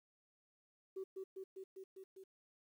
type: tone with echo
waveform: sine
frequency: 381.9 Hz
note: G4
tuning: 45 cents flat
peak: -40 dBFS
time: 0.96-1.04 s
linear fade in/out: 10 ms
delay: 200 ms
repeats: 6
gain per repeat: -2 dB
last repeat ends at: 2.24 s
effects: tanh soft clip ceiling -38 dBFS + 12-bit